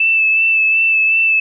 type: tone with vibrato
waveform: sine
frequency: 2637 Hz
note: E7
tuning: in tune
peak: -10 dBFS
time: 0-1.4 s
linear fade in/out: 5 ms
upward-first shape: sine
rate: 2.7 Hz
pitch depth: 21 cents each way
effects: none